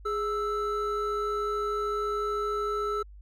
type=tone pair together; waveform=triangle; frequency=415.3 / 1319.4 Hz; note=G#4 / E6; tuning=0 / +1 cents; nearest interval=octave + minor sixth; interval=2001 cents; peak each=-28 dBFS; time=0.05-3.03 s; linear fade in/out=10 ms; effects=added 50 Hz sine -45 dBFS peak until 3.21 s